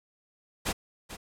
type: noise with echo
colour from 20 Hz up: pink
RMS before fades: -29 dBFS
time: 0.65-0.73 s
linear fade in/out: 20 ms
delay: 440 ms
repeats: 1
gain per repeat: -12 dB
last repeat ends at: 1.17 s
effects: low-pass 12000 Hz 12 dB/octave